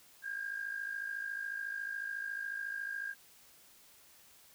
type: tone with amplitude modulation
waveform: sine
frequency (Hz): 1613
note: G6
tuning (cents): +49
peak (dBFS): -33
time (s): 0.22-3.15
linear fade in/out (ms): 50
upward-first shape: sine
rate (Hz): 54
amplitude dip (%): 70
effects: tanh soft clip ceiling -29 dBFS + white hiss -61 dBFS RMS until 4.54 s